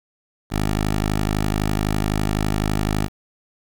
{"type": "tone", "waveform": "10% pulse", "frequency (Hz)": 51.91, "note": "G#1", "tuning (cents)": 0, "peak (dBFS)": -11, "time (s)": [0.5, 3.09], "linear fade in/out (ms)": 50, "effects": ["7-bit"]}